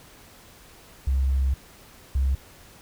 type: tone pair in turn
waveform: sine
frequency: 66.9 / 66.9 Hz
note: C2 / C2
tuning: +39 / +39 cents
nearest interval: unison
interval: 0 cents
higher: neither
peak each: -18 dBFS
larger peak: neither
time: 1.07-1.54 / 2.15-2.35 s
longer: first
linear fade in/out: 5 ms
effects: tanh soft clip ceiling -16 dBFS + pink hiss -50 dBFS RMS until 2.81 s